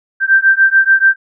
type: beating tone pair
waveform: sine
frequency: 1565 / 1571.9 Hz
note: G6 / G6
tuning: -3 / +4 cents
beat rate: 6.9 Hz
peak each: -10 dBFS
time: 0.2-1.16 s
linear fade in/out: 50 ms
effects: none